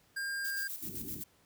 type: tone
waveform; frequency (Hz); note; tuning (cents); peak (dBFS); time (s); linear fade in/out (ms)
square; 1605; G6; +40; -35; 0.16-0.68; 10
type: noise with tremolo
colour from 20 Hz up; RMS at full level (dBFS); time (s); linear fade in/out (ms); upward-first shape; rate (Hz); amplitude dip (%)
violet; -40; 0.44-1.24; 10; square; 7.8; 55
type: low-pass noise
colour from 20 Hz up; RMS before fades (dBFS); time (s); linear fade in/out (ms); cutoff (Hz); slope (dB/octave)
white; -46; 0.81-1.24; 50; 360; 48
effects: pink hiss -67 dBFS RMS until 1.45 s + high-pass 60 Hz 12 dB/octave